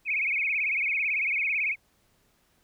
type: tone with vibrato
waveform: sine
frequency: 2349 Hz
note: D7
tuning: in tune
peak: -24 dBFS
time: 0.05-1.76 s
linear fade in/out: 50 ms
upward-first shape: sine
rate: 18 Hz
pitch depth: 160 cents each way
effects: pink hiss -67 dBFS RMS until 2.63 s